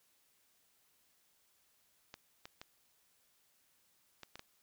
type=clicks; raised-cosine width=0.2 ms; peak=-30 dBFS; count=6; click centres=2.141 / 2.455 / 2.615 / 4.233 / 4.356 / 4.394 s; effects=white hiss -73 dBFS RMS until 4.62 s